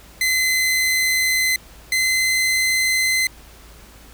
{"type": "tone pair in turn", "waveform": "sawtooth", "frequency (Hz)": [2045, 2054], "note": ["C7", "C7"], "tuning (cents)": [-40, -33], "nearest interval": "unison", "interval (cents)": 7, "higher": "second", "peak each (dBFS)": -13, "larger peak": "neither", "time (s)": [[0.21, 1.56], [1.92, 3.27]], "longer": "neither", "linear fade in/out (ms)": 2, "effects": ["added 55 Hz sine -46 dBFS peak until 4.13 s", "pink hiss -46 dBFS RMS until 4.13 s"]}